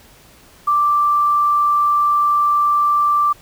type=tone with quantisation; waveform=sine; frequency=1174.7 Hz; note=D6; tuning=in tune; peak=-12 dBFS; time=0.67-3.33 s; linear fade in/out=10 ms; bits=7; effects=pink hiss -47 dBFS RMS until 3.41 s